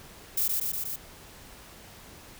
violet noise with echo, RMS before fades -26 dBFS, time 0.37-0.48 s, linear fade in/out 5 ms, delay 120 ms, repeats 4, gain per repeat -2 dB, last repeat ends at 0.96 s, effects pink hiss -49 dBFS RMS until 2.39 s

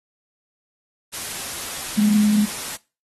sine tone in noise, 210 Hz, G#3, 19 cents sharp, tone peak -13 dBFS, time 1.97-2.46 s, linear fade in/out 20 ms, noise white, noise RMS -30 dBFS, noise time 1.12-2.77 s, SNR +14 dB, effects noise-tail reverb RT60 0.3 s tail -21 dB re dry + AAC 32 kbps

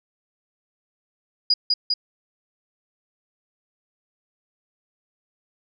sine tone with echo, 4900 Hz, D#8, 27 cents flat, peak -14 dBFS, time 1.5-1.54 s, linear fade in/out 5 ms, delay 200 ms, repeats 2, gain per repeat -2 dB, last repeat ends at 1.94 s, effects none

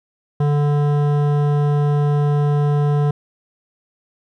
sine tone with hard clipping, 146 Hz, D3, 10 cents flat, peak -16 dBFS, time 0.4-3.11 s, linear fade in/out 5 ms, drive 14 dB, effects none

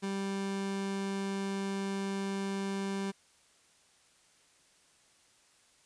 30% pulse tone, 196 Hz, G3, in tune, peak -30 dBFS, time 0.02-3.12 s, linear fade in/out 20 ms, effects white hiss -65 dBFS RMS until 5.85 s + resampled to 22050 Hz

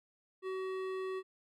sine tone with hard clipping, 377.4 Hz, F#4, 34 cents sharp, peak -38 dBFS, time 0.42-1.23 s, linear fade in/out 50 ms, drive 14 dB, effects none

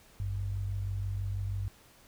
sine tone pair together, 51.82 / 98 Hz, G#1 / G2, -3 / 0 cents, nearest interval major seventh, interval 1103 cents, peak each -37 / -32 dBFS, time 0.2-1.68 s, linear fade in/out 0 ms, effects pink hiss -59 dBFS RMS until 2.07 s

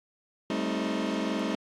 sawtooth chord, A half-diminished seventh, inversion third, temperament just, 198 / 220 / 264 / 316.8 Hz, G3 / A3 / C4 / Eb4, +18 / 0 / +16 / +31 cents, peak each -29 dBFS, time 0.5-1.55 s, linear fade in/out 2 ms, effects low-pass 5000 Hz 12 dB/octave + AAC 64 kbps

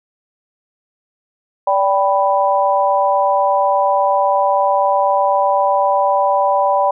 sine chord, G major, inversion second, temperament equal with one note detuned, 579.9 / 784 / 987.8 Hz, D5 / G5 / B5, -22 / 0 / 0 cents, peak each -16 dBFS, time 1.67-6.91 s, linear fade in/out 5 ms, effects none

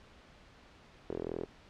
sawtooth tone with band-pass filter, 42.01 Hz, E1, 34 cents sharp, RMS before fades -39 dBFS, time 1.09-1.46 s, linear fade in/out 10 ms, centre 410 Hz, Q 3.7, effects pink hiss -58 dBFS RMS until 1.69 s + low-pass 4000 Hz 12 dB/octave

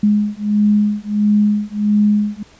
sine beating tone pair, 207.7 / 209.2 Hz, G#3 / G#3, 0 / +13 cents, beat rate 1.5 Hz, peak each -15 dBFS, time 0.03-2.43 s, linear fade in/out 5 ms, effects pink hiss -47 dBFS RMS until 2.59 s + resampled to 16000 Hz

